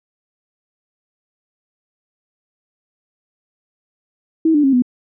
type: tone with pitch steps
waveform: sine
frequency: 321.9 / 295.2 / 270.7 / 248.2 Hz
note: E4 / D4 / C#4 / B3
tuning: -41 / +9 / -41 / +9 cents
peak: -10 dBFS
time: 4.45-4.822 s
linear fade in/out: 5 ms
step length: 93 ms
effects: none